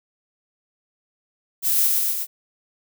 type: noise with echo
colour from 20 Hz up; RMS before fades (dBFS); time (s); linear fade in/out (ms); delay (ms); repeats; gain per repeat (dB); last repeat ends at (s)
violet; -20; 1.62-1.91; 50; 120; 3; -2; 2.27
effects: none